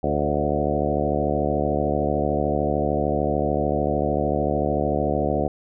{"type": "harmonic tone with a mistuned harmonic", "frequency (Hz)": 73.42, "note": "D2", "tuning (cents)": 0, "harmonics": [1, 2, 3, 4, 5, 6, 7, 8, 9, 10], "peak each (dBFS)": [-29, -29, -29, -29, -29, -29, -29, -29, -29, -29], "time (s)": [0.03, 5.48], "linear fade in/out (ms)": 5, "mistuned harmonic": 7, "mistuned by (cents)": 21, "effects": []}